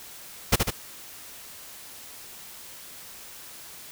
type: noise with echo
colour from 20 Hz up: pink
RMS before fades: -18 dBFS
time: 0.52-0.56 s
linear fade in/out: 10 ms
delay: 74 ms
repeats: 2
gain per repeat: -4 dB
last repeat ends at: 0.708 s
effects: white hiss -44 dBFS RMS until 3.91 s